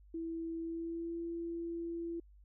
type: tone with pitch glide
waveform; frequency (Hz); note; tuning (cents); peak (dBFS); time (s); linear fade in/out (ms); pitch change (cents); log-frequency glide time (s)
sine; 329.6 to 337.1; E4 to E4; 0 to +39; -37; 0.14-2.2; 5; +39; 0.6-1.18
effects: added 50 Hz sine -57 dBFS peak until 2.44 s